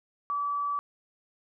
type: tone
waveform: sine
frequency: 1151 Hz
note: D6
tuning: 35 cents flat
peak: -27 dBFS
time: 0.3-0.79 s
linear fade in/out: 0 ms
effects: none